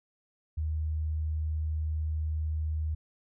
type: tone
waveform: sine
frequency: 77.8 Hz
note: D#2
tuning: in tune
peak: -28 dBFS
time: 0.57-2.95 s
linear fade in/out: 10 ms
effects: none